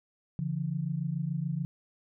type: tone pair together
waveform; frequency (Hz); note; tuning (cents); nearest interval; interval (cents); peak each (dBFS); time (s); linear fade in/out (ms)
sine; 142.5 / 169.46; C#3 / E3; +48 / +48; minor third; 300; -32 / -32; 0.39-1.65; 0
effects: none